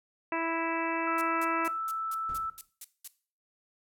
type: harmonic tone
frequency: 329.6 Hz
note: E4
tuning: in tune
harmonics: 1 / 2 / 3 / 4 / 5 / 6 / 7 / 8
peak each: -34 / -35 / -34 / -40 / -40 / -40 / -42 / -40 dBFS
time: 0.32-1.68 s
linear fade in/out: 2 ms
type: tone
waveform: sine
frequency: 1318.5 Hz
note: E6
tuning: in tune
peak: -31 dBFS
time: 1.07-2.5 s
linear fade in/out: 5 ms
type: noise bursts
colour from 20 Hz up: violet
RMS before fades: -37 dBFS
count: 9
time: 1.18-3.077 s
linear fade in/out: 2 ms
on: 33 ms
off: 200 ms
type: noise with exponential decay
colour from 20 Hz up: brown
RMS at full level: -43 dBFS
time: 2.29-2.7 s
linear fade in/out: 2 ms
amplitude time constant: 87 ms
effects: noise-tail reverb RT60 0.4 s tail -17 dB re dry + low-pass 12000 Hz 12 dB/octave